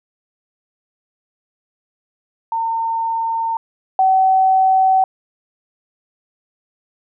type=tone pair in turn; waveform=sine; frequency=909 / 759.9 Hz; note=A#5 / F#5; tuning=-44 / +46 cents; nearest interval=minor third; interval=310 cents; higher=first; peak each=-17 / -10 dBFS; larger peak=second; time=2.52-3.57 / 3.99-5.04 s; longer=neither; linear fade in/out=2 ms; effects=none